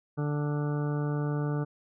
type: harmonic tone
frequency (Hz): 147.1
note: D3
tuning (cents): +3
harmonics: 1 / 2 / 3 / 4 / 5 / 6 / 8 / 9 / 10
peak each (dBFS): -28 / -35 / -37 / -43 / -47 / -45 / -45 / -50 / -47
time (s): 0.17-1.65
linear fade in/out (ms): 20
effects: none